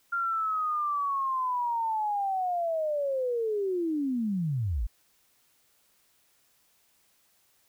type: linear sweep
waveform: sine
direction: down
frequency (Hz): 1396.9 to 42.27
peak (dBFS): -26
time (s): 0.12-4.87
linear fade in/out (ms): 10
effects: white hiss -67 dBFS RMS until 7.68 s